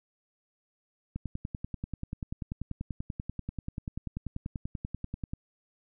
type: click train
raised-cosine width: 5 ms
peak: -22 dBFS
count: 44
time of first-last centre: 1.16-5.335 s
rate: 10.3 Hz
effects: none